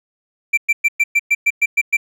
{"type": "tone bursts", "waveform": "triangle", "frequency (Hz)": 2348, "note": "D7", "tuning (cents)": -1, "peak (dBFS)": -9, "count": 10, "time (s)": [0.53, 1.97], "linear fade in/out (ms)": 10, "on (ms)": 45, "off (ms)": 110, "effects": []}